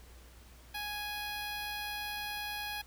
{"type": "tone with notch filter", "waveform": "10% pulse", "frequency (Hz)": 830.6, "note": "G#5", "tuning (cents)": 0, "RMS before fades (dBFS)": -39, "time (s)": [0.74, 2.82], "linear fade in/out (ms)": 10, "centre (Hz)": 6700, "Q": 1.8, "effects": ["added 60 Hz sine -54 dBFS peak until 2.86 s", "pink hiss -59 dBFS RMS until 2.86 s"]}